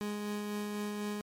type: tone with tremolo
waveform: 30% pulse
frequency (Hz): 207.7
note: G#3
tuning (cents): 0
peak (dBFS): -31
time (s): 0.01-1.21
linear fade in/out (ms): 0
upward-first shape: sine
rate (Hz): 4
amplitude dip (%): 25
effects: MP3 64 kbps